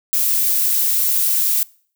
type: noise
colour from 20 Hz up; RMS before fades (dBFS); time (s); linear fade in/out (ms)
violet; -17; 0.13-1.63; 0
effects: noise-tail reverb RT60 0.5 s tail -24 dB re dry